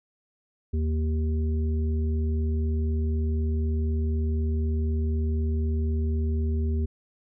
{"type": "harmonic tone", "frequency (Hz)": 78, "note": "D#2", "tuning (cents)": 5, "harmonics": [1, 3, 5], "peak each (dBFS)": [-23, -33, -37], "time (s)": [0.73, 6.86], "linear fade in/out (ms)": 10, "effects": []}